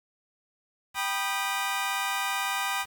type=chord; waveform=20% pulse; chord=G augmented; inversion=none; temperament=just; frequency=784 / 980 / 1225 Hz; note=G5 / B5 / D#6; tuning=0 / -14 / -27 cents; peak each=-27 dBFS; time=0.94-2.86 s; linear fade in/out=50 ms; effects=8-bit